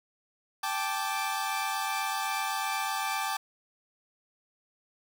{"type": "chord", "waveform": "sawtooth", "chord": "G suspended second", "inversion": "none", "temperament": "equal with one note detuned", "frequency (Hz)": [784, 871.9, 1174.7], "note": ["G5", "A5", "D6"], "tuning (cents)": [0, -16, 0], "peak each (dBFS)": -30, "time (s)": [0.63, 3.37], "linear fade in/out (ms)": 5, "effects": []}